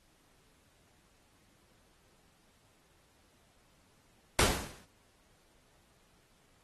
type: noise with exponential decay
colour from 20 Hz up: pink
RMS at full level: -23 dBFS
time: 4.39-4.85 s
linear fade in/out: 0 ms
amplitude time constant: 99 ms
effects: pink hiss -68 dBFS RMS until 6.63 s + AAC 32 kbps